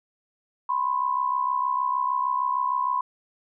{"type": "tone pair together", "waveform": "sine", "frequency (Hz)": [998, 1064.5], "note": ["B5", "C6"], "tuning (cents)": [18, 30], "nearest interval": "minor second", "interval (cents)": 112, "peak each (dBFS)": [-24, -26], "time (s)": [0.69, 3.01], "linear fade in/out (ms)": 5, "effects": []}